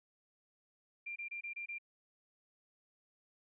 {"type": "tone bursts", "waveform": "sine", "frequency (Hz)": 2381, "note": "D7", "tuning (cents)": 23, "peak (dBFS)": -40, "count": 6, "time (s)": [1.06, 1.785], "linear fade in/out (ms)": 10, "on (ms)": 100, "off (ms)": 25, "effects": []}